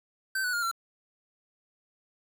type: tone with pitch steps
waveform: square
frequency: 1546 / 1480.5 / 1417.7 / 1357.6 Hz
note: G6 / F#6 / F6 / F6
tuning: -24 / +1 / +26 / -49 cents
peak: -28 dBFS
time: 0.35-0.714 s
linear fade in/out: 5 ms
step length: 91 ms
effects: 9-bit